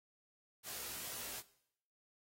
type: noise with comb filter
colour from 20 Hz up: white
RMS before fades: -45 dBFS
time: 0.63-1.43 s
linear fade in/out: 50 ms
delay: 17 ms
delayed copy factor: +1
effects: noise-tail reverb RT60 0.7 s tail -18 dB re dry + AAC 48 kbps